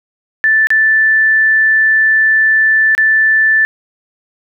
sine tone with dropouts, 1760 Hz, A6, in tune, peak -7 dBFS, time 0.44-3.65 s, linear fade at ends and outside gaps 0 ms, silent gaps 0.67-0.704 / 2.95-2.979 s, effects none

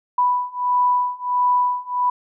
sine beating tone pair, 987.8 / 989.3 Hz, B5 / B5, 0 / +3 cents, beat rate 1.5 Hz, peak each -20 / -19 dBFS, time 0.18-2.1 s, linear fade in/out 5 ms, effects none

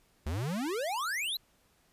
square exponential sweep, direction up, 68.7 to 4186 Hz, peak -32 dBFS, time 0.26-1.37 s, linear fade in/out 5 ms, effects pink hiss -68 dBFS RMS until 1.92 s + resampled to 32000 Hz

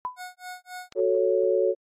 sine tone with exponential decay, 1000 Hz, B5, 21 cents sharp, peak -23 dBFS, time 0.05-0.21 s, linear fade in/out 0 ms, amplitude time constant 33 ms
25% pulse tone with tremolo, 729 Hz, F#5, 26 cents flat, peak -31 dBFS, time 0.16-0.94 s, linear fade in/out 50 ms, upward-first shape sine, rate 3.7 Hz, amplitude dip 100%
click, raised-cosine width 0.2 ms, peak -25 dBFS, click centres 0.924 s
sine chord, F# minor, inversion none, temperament equal, 370 / 440 / 554.4 Hz, F#4 / A4 / C#5, 0 / 0 / 0 cents, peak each -24 dBFS, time 0.95-1.75 s, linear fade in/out 50 ms
effects AAC 48 kbps

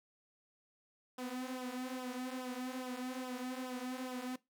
sawtooth tone with flanger, 253.7 Hz, B3, 47 cents sharp, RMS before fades -42 dBFS, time 1.18-4.36 s, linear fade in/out 5 ms, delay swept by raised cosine 0.45 to 6.05 ms, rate 2.4 Hz, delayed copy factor -0.7, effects noise-tail reverb RT60 0.2 s tail -20 dB re dry

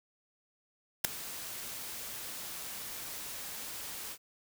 white noise with ADSR envelope, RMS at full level -23 dBFS, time 1.04-4.18 s, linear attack 9 ms, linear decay 4 ms, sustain -19 dB, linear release 68 ms, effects none

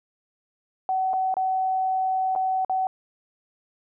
sine tone with dropouts, 755 Hz, F#5, 35 cents sharp, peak -21 dBFS, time 0.89-2.87 s, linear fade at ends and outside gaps 1 ms, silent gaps 1.133-1.137 / 1.341-1.368 / 2.352-2.36 / 2.648-2.696 s, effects none

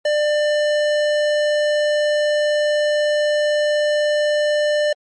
sine tone with hard clipping, 596 Hz, D5, 25 cents sharp, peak -17 dBFS, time 0.05-4.93 s, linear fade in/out 5 ms, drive 16 dB, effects MP3 48 kbps

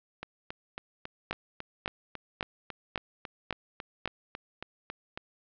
two click trains, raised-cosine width 0.3 ms, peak -13 / -21 dBFS, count 6 / 19, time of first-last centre 1.31-4.057 / 0.23-5.175 s, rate 1.82 / 3.64 Hz, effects low-pass 4000 Hz 12 dB/octave

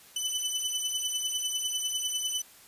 20% pulse beating tone pair, 2999 / 3009 Hz, F#7 / F#7, +23 / +28 cents, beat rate 10 Hz, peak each -27 dBFS, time 0.16-2.42 s, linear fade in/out 5 ms, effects white hiss -54 dBFS RMS until 2.67 s + resampled to 32000 Hz

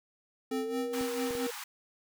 sine tone with pitch glide, 440 to 477.1 Hz, A4 to A#4, 0 to +40 cents, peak -33 dBFS, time 0.51-1.51 s, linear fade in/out 10 ms, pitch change +140 cents, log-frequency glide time 0.64-0.79 s
square tone with tremolo, 261.3 Hz, C4, 2 cents flat, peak -32 dBFS, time 0.51-1.47 s, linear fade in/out 5 ms, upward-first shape sine, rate 4.5 Hz, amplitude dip 75%
pink high-pass noise, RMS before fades -42 dBFS, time 0.93-1.64 s, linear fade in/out 5 ms, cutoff 790 Hz, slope 96 dB/octave
clicks, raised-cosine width 2 ms, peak -29 dBFS, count 3, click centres 1.011 / 1.308 / 1.352 s
effects none

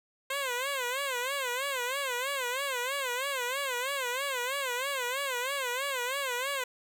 10% pulse tone with vibrato, 523 Hz, C5, 1 cent flat, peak -22 dBFS, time 0.3-6.64 s, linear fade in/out 5 ms, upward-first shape sine, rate 3.1 Hz, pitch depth 140 cents each way, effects none

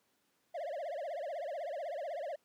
triangle tone with vibrato, 622.3 Hz, D#5, in tune, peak -35 dBFS, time 0.54-2.36 s, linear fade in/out 10 ms, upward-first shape triangle, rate 16 Hz, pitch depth 270 cents each way, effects pink hiss -75 dBFS RMS until 2.44 s + high-pass 200 Hz 12 dB/octave

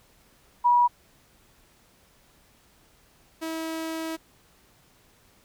sine / sawtooth tone pair in turn, 968 / 323 Hz, B5 / E4, -35 / -35 cents, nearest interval octave + perfect fifth, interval 1900 cents, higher first, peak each -16 / -26 dBFS, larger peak first, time 0.64-0.88 / 3.41-4.17 s, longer second, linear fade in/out 20 ms, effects pink hiss -60 dBFS RMS until 5.44 s

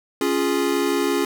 square chord, Db major, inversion none, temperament equal, 277.2 / 349.2 / 415.3 Hz, Db4 / F4 / Ab4, 0 / 0 / 0 cents, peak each -24 dBFS, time 0.21-1.25 s, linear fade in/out 2 ms, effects none

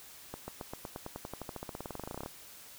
accelerating click train, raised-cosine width 1 ms, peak -25 dBFS, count 29, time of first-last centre 0.34-2.261 s, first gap 140 ms, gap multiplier 0.94, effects white hiss -52 dBFS RMS until 2.78 s

